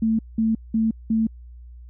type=tone bursts; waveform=sine; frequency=222.5 Hz; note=A3; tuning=20 cents sharp; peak=-17 dBFS; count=4; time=0.02-1.27 s; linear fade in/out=5 ms; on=170 ms; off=190 ms; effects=added 60 Hz sine -39 dBFS peak until 1.89 s